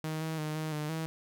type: tone with pitch steps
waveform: sawtooth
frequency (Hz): 156.9 / 159.6 / 153.5 / 156.6 / 150.9 / 160.6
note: D#3 / D#3 / D#3 / D#3 / D3 / E3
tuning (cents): +15 / +44 / -23 / +11 / +47 / -45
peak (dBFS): -29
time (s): 0.04-1.06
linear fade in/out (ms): 0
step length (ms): 170
effects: none